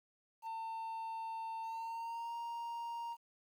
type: tone with pitch glide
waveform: triangle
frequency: 900 to 935 Hz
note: A5 to A#5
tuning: +39 to +5 cents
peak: -38 dBFS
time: 0.42-3.17 s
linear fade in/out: 50 ms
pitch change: +66 cents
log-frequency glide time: 1.63-2.35 s
effects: 11-bit